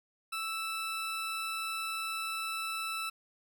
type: tone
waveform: 20% pulse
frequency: 1318.5 Hz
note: E6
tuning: in tune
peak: -29 dBFS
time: 0.32-3.1 s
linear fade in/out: 10 ms
effects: none